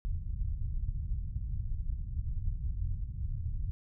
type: low-pass noise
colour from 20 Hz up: pink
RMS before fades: -34 dBFS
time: 0.05-3.71 s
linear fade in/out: 0 ms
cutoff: 110 Hz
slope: 24 dB/octave
effects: none